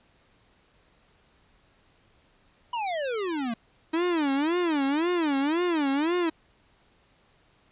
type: exponential sweep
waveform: square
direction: down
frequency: 995 to 220 Hz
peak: -28 dBFS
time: 2.73-3.54 s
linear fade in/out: 5 ms
type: tone with vibrato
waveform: 45% pulse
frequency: 311.5 Hz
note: D#4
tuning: 2 cents sharp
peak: -23 dBFS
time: 3.93-6.3 s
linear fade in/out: 10 ms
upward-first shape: sine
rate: 1.9 Hz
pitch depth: 240 cents each way
effects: pink hiss -63 dBFS RMS until 7.71 s + resampled to 8000 Hz